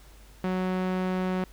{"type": "tone with low-pass filter", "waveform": "sawtooth", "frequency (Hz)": 185, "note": "F#3", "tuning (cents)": 0, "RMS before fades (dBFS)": -28, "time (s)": [0.44, 1.44], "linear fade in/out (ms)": 2, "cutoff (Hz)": 2600, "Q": 0.6, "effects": ["added 50 Hz sine -50 dBFS peak until 1.52 s", "pink hiss -56 dBFS RMS until 1.52 s"]}